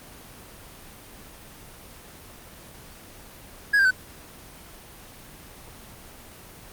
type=tone with pitch steps; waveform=triangle; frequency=1661.2 / 1586.2 / 1514.6 Hz; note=G#6 / G6 / F#6; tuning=0 / +20 / +40 cents; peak=-14 dBFS; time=3.73-3.91 s; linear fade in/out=10 ms; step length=60 ms; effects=pink hiss -45 dBFS RMS until 6.72 s + Opus 24 kbps